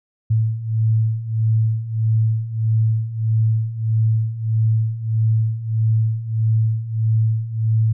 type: beating tone pair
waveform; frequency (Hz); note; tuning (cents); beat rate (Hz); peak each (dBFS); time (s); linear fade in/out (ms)
sine; 110 / 111.6; A2 / A2; 0 / +25; 1.6; -21 / -17; 0.3-7.93; 10
effects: none